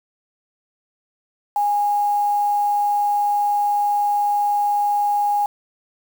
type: tone with quantisation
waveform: sine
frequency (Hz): 822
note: G#5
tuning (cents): -18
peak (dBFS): -16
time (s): 1.56-5.46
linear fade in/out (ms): 2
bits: 6
effects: none